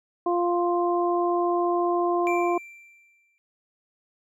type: harmonic tone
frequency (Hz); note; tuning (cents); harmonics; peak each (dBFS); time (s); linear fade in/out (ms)
349.2; F4; 0; 1 / 2 / 3; -23 / -26 / -28; 0.26-2.58; 5
type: tone with exponential decay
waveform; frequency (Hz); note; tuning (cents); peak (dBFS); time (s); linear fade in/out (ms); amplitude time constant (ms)
triangle; 2353; D7; +3; -26; 2.27-3.38; 0; 240
effects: none